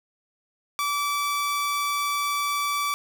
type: tone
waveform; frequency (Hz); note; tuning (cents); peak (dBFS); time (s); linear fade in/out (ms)
sawtooth; 1156; D6; -28; -20; 0.79-2.94; 0
effects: none